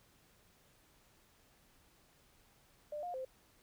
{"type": "tone with pitch steps", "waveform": "sine", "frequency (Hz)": [596, 710, 520], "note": ["D5", "F5", "C5"], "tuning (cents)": [25, 28, -11], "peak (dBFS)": -39, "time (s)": [2.92, 3.25], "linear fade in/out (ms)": 5, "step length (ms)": 110, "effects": ["pink hiss -68 dBFS RMS until 3.62 s"]}